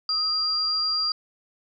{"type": "tone pair together", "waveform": "sine", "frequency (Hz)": [1260, 4766], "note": ["D#6", "D8"], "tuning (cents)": [21, 25], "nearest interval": "octave + major seventh", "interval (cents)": 2304, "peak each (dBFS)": [-33, -22], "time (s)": [0.09, 1.12], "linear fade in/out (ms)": 2, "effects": []}